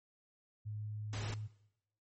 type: tone with pitch glide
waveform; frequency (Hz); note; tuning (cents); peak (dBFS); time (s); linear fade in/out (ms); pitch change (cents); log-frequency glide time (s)
sine; 106.1 to 106.71; G#2 to G#2; +38 to +47; -39; 0.65-1.48; 20; +9; 1.15-1.34
type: noise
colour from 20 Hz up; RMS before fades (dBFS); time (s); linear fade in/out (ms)
pink; -44; 1.13-1.34; 2
effects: noise-tail reverb RT60 0.8 s tail -19 dB re dry + MP3 32 kbps